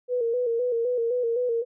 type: tone with vibrato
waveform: sine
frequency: 478.7 Hz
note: A#4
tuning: 46 cents sharp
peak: -22 dBFS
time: 0.08-1.65 s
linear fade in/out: 50 ms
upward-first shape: square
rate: 3.9 Hz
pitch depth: 59 cents each way
effects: none